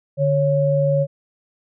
sine tone pair together, 146.83 / 553.1 Hz, D3 / C#5, 0 / -4 cents, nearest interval octave + major seventh, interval 2296 cents, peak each -18 / -17 dBFS, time 0.17-1.07 s, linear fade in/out 50 ms, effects none

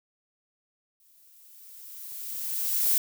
violet noise with exponential growth, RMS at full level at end -22 dBFS, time 1-2.98 s, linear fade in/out 2 ms, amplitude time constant 430 ms, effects none

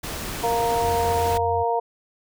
pink noise, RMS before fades -31 dBFS, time 0.03-1.38 s, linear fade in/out 10 ms
harmonic tone, 233.1 Hz, A#3, in tune, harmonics 2 / 3 / 4, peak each -24 / -24 / -24 dBFS, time 0.43-1.8 s, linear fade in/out 10 ms
sine tone with pitch glide, 87.31 to 89.09 Hz, F2 to F2, 0 to +35 cents, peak -29 dBFS, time 0.82-1.64 s, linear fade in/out 20 ms, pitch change +35 cents, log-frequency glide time 1.22-1.52 s
effects none

